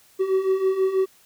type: beating tone pair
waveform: triangle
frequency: 376.3 / 382.5 Hz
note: F#4 / G4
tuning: +29 / -42 cents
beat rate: 6.2 Hz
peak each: -23 / -18 dBFS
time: 0.19-1.06 s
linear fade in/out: 20 ms
effects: white hiss -56 dBFS RMS until 1.25 s